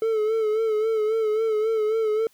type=tone with vibrato; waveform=triangle; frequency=437.4 Hz; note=A4; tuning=10 cents flat; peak=-18 dBFS; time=0.02-2.27 s; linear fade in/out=2 ms; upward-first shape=sine; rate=3.7 Hz; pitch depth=52 cents each way; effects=white hiss -61 dBFS RMS until 2.33 s